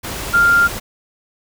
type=tone in noise; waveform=sine; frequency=1396.9 Hz; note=F6; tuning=in tune; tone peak=-9 dBFS; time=0.33-0.68 s; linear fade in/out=20 ms; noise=pink; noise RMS=-26 dBFS; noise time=0.03-0.8 s; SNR=+14 dB; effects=none